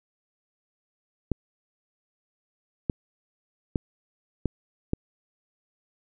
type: clicks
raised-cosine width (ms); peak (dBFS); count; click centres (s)
3; -11; 5; 1.317 / 2.898 / 3.758 / 4.457 / 4.934
effects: none